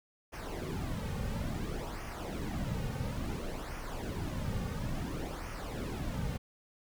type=noise with flanger; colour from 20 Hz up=brown; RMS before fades=-37 dBFS; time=0.32-6.38 s; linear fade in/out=20 ms; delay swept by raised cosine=0.25 to 3.05 ms; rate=0.58 Hz; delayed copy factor=-0.65; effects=none